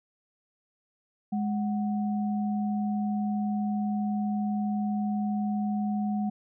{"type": "tone pair together", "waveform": "sine", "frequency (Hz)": [207.7, 740], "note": ["G#3", "F#5"], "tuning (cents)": [0, 0], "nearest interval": "octave + minor seventh", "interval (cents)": 2200, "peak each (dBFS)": [-26, -36], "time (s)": [1.32, 6.3], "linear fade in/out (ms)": 10, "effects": []}